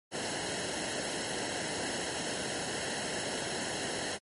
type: noise with comb filter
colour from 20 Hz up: pink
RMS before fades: -35 dBFS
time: 0.11-4.19 s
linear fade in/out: 50 ms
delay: 0.84 ms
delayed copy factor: -0.7
effects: high-pass 100 Hz 12 dB/octave + MP3 48 kbps

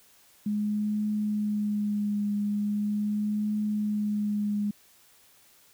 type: tone with vibrato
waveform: sine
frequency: 208.3 Hz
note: G#3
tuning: 5 cents sharp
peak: -25 dBFS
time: 0.46-4.71 s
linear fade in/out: 5 ms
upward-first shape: triangle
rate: 0.4 Hz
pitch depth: 24 cents each way
effects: white hiss -59 dBFS RMS until 5.73 s

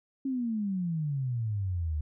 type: exponential sweep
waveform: sine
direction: down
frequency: 274.1 to 73.42 Hz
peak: -28 dBFS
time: 0.25-2.01 s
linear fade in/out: 5 ms
effects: none

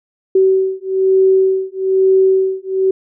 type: beating tone pair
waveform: sine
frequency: 380.2 / 381.3 Hz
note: F#4 / G4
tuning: +47 / -48 cents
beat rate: 1.1 Hz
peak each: -13 dBFS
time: 0.35-2.91 s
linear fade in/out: 5 ms
effects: none

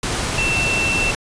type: tone in noise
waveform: sine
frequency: 2686 Hz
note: E7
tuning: 32 cents sharp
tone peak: -18 dBFS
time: 0.38-1.11 s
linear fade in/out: 2 ms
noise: pink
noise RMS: -22 dBFS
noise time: 0.03-1.15 s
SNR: +1 dB
effects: resampled to 22050 Hz

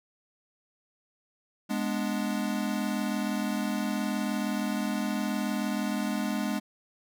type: chord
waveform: square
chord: G# diminished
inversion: none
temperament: equal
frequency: 207.7 / 246.9 / 293.7 Hz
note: G#3 / B3 / D4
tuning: 0 / 0 / 0 cents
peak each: -31 / -34 / -35 dBFS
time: 1.69-6.6 s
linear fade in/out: 20 ms
effects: none

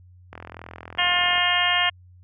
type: click train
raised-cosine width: 0.5 ms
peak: -22 dBFS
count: 45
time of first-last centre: 0.33-1.38 s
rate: 41.9 Hz
type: harmonic tone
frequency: 355 Hz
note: F4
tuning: 28 cents sharp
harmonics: 2 / 3 / 4 / 5 / 6 / 7 / 8 / 9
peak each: -27 / -28 / -31 / -25 / -26 / -32 / -24 / -26 dBFS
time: 0.98-1.9 s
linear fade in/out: 10 ms
effects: added 90 Hz sine -47 dBFS peak until 2.23 s

